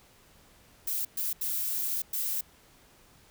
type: noise bursts at uneven times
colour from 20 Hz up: violet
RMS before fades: -31 dBFS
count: 4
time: 0.87-1.05 / 1.17-1.33 / 1.41-2.02 / 2.13-2.41 s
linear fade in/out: 5 ms
effects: pink hiss -59 dBFS RMS until 3.3 s